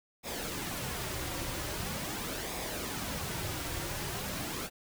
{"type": "noise with flanger", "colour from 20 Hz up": "pink", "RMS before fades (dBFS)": -37, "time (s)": [0.23, 4.7], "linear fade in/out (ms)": 50, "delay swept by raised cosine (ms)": [0.67, 4.77], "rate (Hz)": 0.43, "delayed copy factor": -0.5, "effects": []}